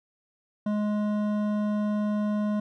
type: tone with hard clipping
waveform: sine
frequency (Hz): 209.4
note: G#3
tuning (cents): +15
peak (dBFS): -26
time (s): 0.66-2.6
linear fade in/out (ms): 5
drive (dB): 11
effects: none